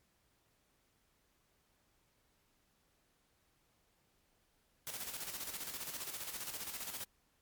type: noise with tremolo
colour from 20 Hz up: white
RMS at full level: -42 dBFS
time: 4.87-7.04 s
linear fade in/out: 0 ms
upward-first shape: square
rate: 15 Hz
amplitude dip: 50%
effects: pink hiss -75 dBFS RMS until 7.41 s + MP3 96 kbps